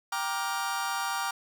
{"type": "chord", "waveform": "40% pulse", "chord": "G minor seventh", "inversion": "none", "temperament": "just", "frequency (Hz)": [784, 940.8, 1176, 1411.2], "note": ["G5", "Bb5", "D6", "F6"], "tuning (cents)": [0, 16, 2, 18], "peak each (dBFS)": -34, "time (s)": [0.12, 1.31], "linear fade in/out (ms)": 5, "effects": []}